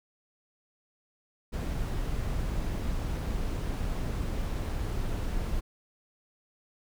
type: noise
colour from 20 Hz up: brown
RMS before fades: -31 dBFS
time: 1.52-5.61 s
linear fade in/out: 20 ms
effects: none